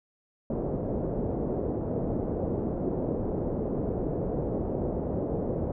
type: low-pass noise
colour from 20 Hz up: white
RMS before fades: -30 dBFS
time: 0.5-5.72 s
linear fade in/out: 2 ms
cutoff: 530 Hz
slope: 24 dB/octave
effects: none

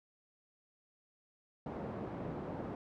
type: band-pass noise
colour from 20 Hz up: pink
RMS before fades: -42 dBFS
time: 1.66-2.75 s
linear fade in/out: 2 ms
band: 130 to 740 Hz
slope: 12 dB/octave
effects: none

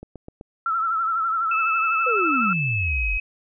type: click train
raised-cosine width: 2 ms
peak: -24 dBFS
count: 4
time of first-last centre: 0.03-0.411 s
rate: 7.87 Hz
type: tone with vibrato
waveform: sine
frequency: 1329 Hz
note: E6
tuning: 14 cents sharp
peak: -20 dBFS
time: 0.66-2.53 s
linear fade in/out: 2 ms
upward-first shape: triangle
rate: 12 Hz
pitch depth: 75 cents each way
type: tone with pitch glide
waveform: sine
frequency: 2623 to 2542 Hz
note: E7 to D#7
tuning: -9 to +36 cents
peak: -23 dBFS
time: 1.51-3.2 s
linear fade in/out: 5 ms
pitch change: -55 cents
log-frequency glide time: 2.73-2.92 s
type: exponential sweep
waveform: sine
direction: down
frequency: 523.3 to 40.61 Hz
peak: -23 dBFS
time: 2.06-3.18 s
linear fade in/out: 10 ms
effects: none

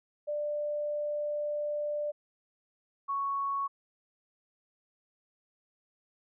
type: tone pair in turn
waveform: sine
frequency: 592 / 1109.8 Hz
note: D5 / C#6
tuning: +14 / +2 cents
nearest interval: major seventh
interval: 1088 cents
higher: second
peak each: -30 / -29 dBFS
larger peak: second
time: 0.27-2.12 / 3.08-3.68 s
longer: first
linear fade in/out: 20 ms
effects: none

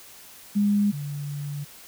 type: tone pair in turn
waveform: sine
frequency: 204.6 / 144.67 Hz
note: G#3 / D3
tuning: -26 / -26 cents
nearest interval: tritone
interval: 600 cents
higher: first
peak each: -18 / -29 dBFS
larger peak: first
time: 0.55-0.92 / 0.92-1.65 s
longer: second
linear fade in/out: 20 ms
effects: white hiss -47 dBFS RMS until 1.87 s

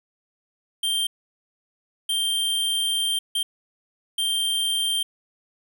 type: tone bursts at uneven times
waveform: square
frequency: 3164 Hz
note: G7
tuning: 15 cents sharp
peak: -22 dBFS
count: 4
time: 0.83-1.07 / 2.09-3.19 / 3.35-3.43 / 4.18-5.03 s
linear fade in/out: 5 ms
effects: none

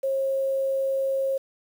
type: tone with quantisation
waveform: sine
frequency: 539 Hz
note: C#5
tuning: 49 cents flat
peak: -22 dBFS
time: 0.03-1.38 s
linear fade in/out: 10 ms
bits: 8
effects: none

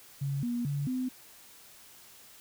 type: tone with pitch steps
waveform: sine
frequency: 139 / 239.8 / 142.6 / 255.2 Hz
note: C#3 / A#3 / C#3 / C4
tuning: +5 / +49 / +49 / -43 cents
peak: -29 dBFS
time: 0.21-1.09 s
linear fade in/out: 10 ms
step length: 220 ms
effects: white hiss -54 dBFS RMS until 2.4 s

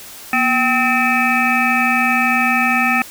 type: harmonic tone with a mistuned harmonic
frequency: 257.6 Hz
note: C4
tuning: 27 cents flat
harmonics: 1 / 3 / 5 / 7 / 9 / 10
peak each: -20 / -20 / -20 / -20 / -20 / -20 dBFS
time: 0.33-3.02 s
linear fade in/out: 2 ms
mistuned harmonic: 1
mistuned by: -120 cents
effects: white hiss -36 dBFS RMS until 3.1 s

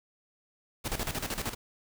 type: noise with tremolo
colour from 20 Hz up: pink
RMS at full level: -32 dBFS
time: 0.84-1.55 s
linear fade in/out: 20 ms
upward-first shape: square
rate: 13 Hz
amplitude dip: 70%
effects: none

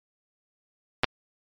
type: clicks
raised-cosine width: 0.3 ms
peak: -4 dBFS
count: 2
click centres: 1.035 / 1.043 s
effects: MP3 48 kbps

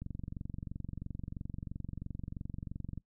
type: click train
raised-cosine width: 5 ms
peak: -28 dBFS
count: 69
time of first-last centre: 0.02-2.977 s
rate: 23 Hz
effects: noise-tail reverb RT60 0.1 s tail -21 dB re dry

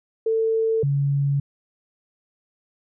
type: tone pair in turn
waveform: sine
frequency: 446.8 / 140.73 Hz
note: A4 / C#3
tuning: +27 / +27 cents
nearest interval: octave + minor sixth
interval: 2000 cents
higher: first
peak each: -18 dBFS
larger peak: neither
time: 0.26-0.83 / 0.83-1.4 s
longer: neither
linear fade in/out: 5 ms
effects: none

